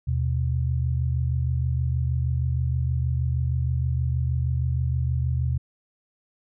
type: tone pair together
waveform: sine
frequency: 79.04 / 125.4 Hz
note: D#2 / B2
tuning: +28 / +27 cents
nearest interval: minor sixth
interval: 799 cents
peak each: -24 dBFS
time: 0.07-5.58 s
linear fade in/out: 10 ms
effects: none